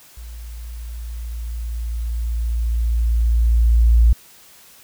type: tone with level ramp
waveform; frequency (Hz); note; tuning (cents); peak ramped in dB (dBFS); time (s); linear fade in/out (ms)
sine; 57.5; A#1; -23; -32 to -8; 0.17-4.13; 5
effects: white hiss -47 dBFS RMS until 4.83 s